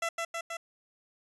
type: tone with echo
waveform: 15% pulse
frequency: 670 Hz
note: E5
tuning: 28 cents sharp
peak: -23 dBFS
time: 0.02-0.09 s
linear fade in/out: 5 ms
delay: 160 ms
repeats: 3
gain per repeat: -2 dB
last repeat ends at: 0.57 s
effects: resampled to 24000 Hz